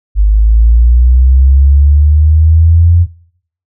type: linear sweep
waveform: sine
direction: up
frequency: 49.86 to 87.31 Hz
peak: -3 dBFS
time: 0.15-3.07 s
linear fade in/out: 50 ms
effects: noise-tail reverb RT60 0.6 s tail -19 dB re dry